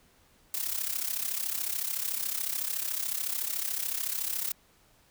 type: noise with amplitude modulation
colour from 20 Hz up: blue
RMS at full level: -29 dBFS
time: 0.54-4.52 s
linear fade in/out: 2 ms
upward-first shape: sine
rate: 33.8 Hz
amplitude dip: 75%
effects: pink hiss -63 dBFS RMS until 5.1 s